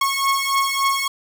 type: beating tone pair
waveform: sawtooth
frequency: 1094 / 1097.5 Hz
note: C#6 / C#6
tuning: -23 / -18 cents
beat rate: 3.5 Hz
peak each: -17 dBFS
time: 0.01-1.08 s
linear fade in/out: 5 ms
effects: none